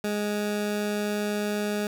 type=tone; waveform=20% pulse; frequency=207.9 Hz; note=G#3; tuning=2 cents sharp; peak=-21 dBFS; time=0.04-1.87 s; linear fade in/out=2 ms; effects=none